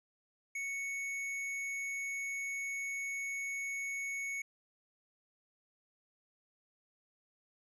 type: tone with tanh clipping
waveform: sine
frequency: 2217 Hz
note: C#7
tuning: in tune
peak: -38 dBFS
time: 0.55-4.42 s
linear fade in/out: 5 ms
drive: 13 dB
effects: resampled to 24000 Hz